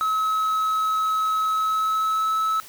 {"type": "tone with pitch glide", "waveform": "triangle", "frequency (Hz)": [1286, 1300.9], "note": ["E6", "E6"], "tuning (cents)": [-43, -23], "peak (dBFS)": -18, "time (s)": [0.01, 2.6], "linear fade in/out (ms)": 0, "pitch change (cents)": 20, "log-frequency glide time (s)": [1.48, 2.37], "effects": ["white hiss -44 dBFS RMS until 2.68 s"]}